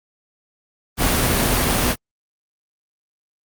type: tone in noise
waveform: sine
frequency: 246.9 Hz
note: B3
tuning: in tune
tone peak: -27 dBFS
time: 0.97-1.96 s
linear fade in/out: 50 ms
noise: pink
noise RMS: -18 dBFS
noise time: 0.97-1.96 s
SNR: -12 dB
effects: Opus 32 kbps